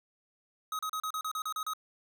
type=tone bursts; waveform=square; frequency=1266 Hz; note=D#6; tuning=30 cents sharp; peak=-33 dBFS; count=10; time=0.72-1.735 s; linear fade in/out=2 ms; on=70 ms; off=35 ms; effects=none